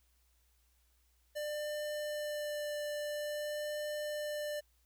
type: tone with vibrato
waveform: square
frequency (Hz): 595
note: D5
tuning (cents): +22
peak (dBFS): -37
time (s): 1.35-4.61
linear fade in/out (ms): 20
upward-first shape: sine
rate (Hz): 0.49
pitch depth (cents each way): 9
effects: added 60 Hz sine -70 dBFS peak until 4.85 s + white hiss -75 dBFS RMS until 4.85 s